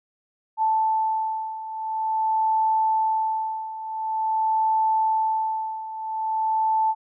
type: beating tone pair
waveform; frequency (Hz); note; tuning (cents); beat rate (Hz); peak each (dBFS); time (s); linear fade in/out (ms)
sine; 879 / 879.47; A5 / A5; -2 / -1; 0.47; -26 / -22; 0.57-6.95; 50
effects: none

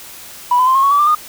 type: tone with pitch steps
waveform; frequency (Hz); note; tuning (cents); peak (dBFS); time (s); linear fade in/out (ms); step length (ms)
sine; 980 / 1011.6 / 1044.3 / 1078 / 1112.8 / 1148.7 / 1185.8 / 1224.1; B5 / B5 / C6 / C#6 / C#6 / D6 / D6 / D#6; -14 / +41 / -4 / -49 / +6 / -39 / +16 / -29; -8; 0.51-1.15; 5; 80
effects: tanh soft clip ceiling -4 dBFS + white hiss -35 dBFS RMS until 1.28 s

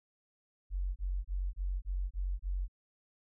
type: tone bursts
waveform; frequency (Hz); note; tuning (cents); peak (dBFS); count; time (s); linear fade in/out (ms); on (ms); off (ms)
sine; 46.11; F#1; -5; -31; 7; 0.7-2.682; 50; 260; 27
effects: none

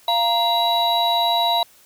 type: tone cluster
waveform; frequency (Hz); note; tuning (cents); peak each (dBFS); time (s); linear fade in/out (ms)
triangle; 692 / 936 / 3901; F5 / A#5 / B7; -16 / +7 / -22; -19; 0.08-1.63; 2
effects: white hiss -52 dBFS RMS until 1.85 s

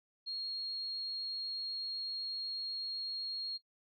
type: tone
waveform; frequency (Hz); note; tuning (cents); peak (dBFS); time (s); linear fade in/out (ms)
sine; 4273; C8; +36; -37; 0.26-3.58; 20
effects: noise-tail reverb RT60 0.1 s tail -19 dB re dry

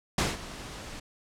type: noise with ADSR envelope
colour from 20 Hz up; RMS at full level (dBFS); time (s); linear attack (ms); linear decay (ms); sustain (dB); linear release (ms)
pink; -24; 0.18-1; 4; 180; -17; 8
effects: low-pass 8000 Hz 12 dB/octave

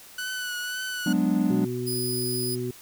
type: tone with vibrato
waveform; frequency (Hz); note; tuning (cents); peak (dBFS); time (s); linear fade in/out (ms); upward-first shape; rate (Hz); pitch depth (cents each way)
sawtooth; 1486; F#6; +7; -26; 0.18-1.13; 5; triangle; 1.9; 36
type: chord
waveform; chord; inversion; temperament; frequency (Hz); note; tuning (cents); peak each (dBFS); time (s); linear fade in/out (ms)
triangle; G# half-diminished seventh; third; equal; 185 / 207.7 / 246.9 / 293.7; F#3 / G#3 / B3 / D4; 0 / 0 / 0 / 0; -24; 1.06-1.65; 5
type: harmonic tone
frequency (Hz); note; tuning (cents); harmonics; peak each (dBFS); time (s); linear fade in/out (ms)
123.47; B2; 0; 1 / 2 / 3; -32 / -33 / -30; 1.5-2.71; 5
type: tone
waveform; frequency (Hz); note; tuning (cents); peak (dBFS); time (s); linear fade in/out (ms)
10% pulse; 4978; D#8; 0; -22; 1.86-2.56; 20
effects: white hiss -48 dBFS RMS until 2.81 s

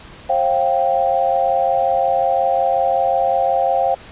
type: chord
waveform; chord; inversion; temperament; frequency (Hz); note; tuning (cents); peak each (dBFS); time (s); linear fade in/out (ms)
sine; C suspended fourth; none; equal with one note detuned; 535.5 / 698.5 / 784; C5 / F5 / G5; +40 / 0 / 0; -19 / -18 / -18; 0.29-3.95; 10
effects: pink hiss -40 dBFS RMS until 4.11 s + resampled to 8000 Hz

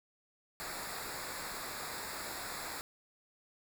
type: noise with comb filter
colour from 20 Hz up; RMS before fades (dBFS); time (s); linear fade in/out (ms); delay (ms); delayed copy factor
pink; -42; 0.6-2.81; 0; 0.33; -0.8
effects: none

